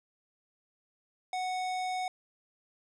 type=tone with hard clipping; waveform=sine; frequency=739 Hz; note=F#5; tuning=2 cents flat; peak=-33 dBFS; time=1.33-2.08 s; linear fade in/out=2 ms; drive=17 dB; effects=resampled to 24000 Hz